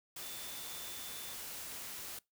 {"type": "tone in noise", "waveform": "sine", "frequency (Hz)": 3528, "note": "A7", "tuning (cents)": 4, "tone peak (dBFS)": -51, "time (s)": [0.22, 1.34], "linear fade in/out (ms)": 5, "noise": "white", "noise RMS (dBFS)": -45, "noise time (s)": [0.16, 2.19], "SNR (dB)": -9, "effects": ["noise-tail reverb RT60 0.2 s tail -23 dB re dry"]}